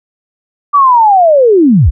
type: linear sweep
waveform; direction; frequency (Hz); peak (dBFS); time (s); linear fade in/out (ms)
sine; down; 1174.7 to 44.41; -3; 0.73-1.91; 20
effects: none